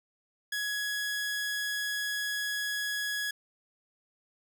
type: tone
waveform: sawtooth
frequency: 1675 Hz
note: G#6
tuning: 14 cents sharp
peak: -27 dBFS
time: 0.52-3.31 s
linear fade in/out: 5 ms
effects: none